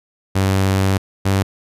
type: tone pair in turn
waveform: sawtooth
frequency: 96.2 / 97.09 Hz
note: G2 / G2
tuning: -32 / -16 cents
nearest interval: unison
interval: 16 cents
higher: second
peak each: -10 dBFS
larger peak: neither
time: 0.35-0.98 / 1.25-1.43 s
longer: first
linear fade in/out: 10 ms
effects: resampled to 32000 Hz